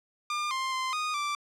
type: tone with pitch steps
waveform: sawtooth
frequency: 1202 / 1052 / 1040 / 1237 / 1172 Hz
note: D6 / C6 / C6 / D#6 / D6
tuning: +40 / +9 / -11 / -10 / -4 cents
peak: -25 dBFS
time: 0.3-1.35 s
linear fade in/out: 2 ms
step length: 210 ms
effects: low-pass 7000 Hz 12 dB/octave